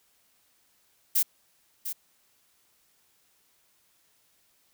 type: noise with echo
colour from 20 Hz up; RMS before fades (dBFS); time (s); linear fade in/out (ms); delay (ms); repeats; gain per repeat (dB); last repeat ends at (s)
violet; -23; 1.15-1.23; 10; 700; 1; -10; 1.93
effects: white hiss -67 dBFS RMS until 4.73 s